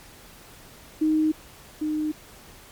sine tone pair in turn, 311.1 / 306.3 Hz, D#4 / D#4, 0 / -27 cents, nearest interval unison, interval 27 cents, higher first, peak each -18 / -23 dBFS, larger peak first, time 1.01-1.32 / 1.81-2.12 s, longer neither, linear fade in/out 10 ms, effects pink hiss -48 dBFS RMS until 2.71 s + MP3 96 kbps

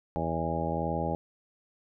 harmonic tone, 82 Hz, E2, 9 cents flat, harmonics 1 / 2 / 3 / 4 / 5 / 6 / 7 / 8 / 10, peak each -37 / -34 / -38 / -38 / -40 / -38 / -36 / -38 / -34 dBFS, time 0.16-1.15 s, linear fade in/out 0 ms, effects none

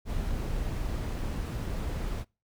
brown noise, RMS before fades -32 dBFS, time 0.05-2.25 s, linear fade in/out 50 ms, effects noise-tail reverb RT60 0.3 s tail -26 dB re dry

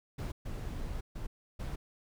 brown noise bursts at uneven times, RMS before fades -38 dBFS, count 4, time 0.18-0.32 / 0.45-1.01 / 1.15-1.27 / 1.59-1.76 s, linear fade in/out 10 ms, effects none

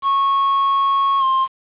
triangle tone with pitch glide, 1100 to 1057.6 Hz, C#6 to C6, -14 to +18 cents, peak -12 dBFS, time 0.02-1.48 s, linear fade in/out 50 ms, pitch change -68 cents, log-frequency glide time 1.19-1.24 s, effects resampled to 8000 Hz + 7-bit

